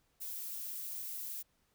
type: noise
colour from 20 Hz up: violet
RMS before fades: -42 dBFS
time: 0.2-1.43 s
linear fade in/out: 20 ms
effects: pink hiss -75 dBFS RMS until 1.74 s